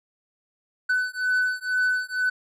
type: beating tone pair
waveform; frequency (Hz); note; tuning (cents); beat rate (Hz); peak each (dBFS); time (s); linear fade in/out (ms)
triangle; 1501 / 1503.1; F#6 / F#6; +24 / +27; 2.1; -23; 0.89-2.3; 10
effects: resampled to 32000 Hz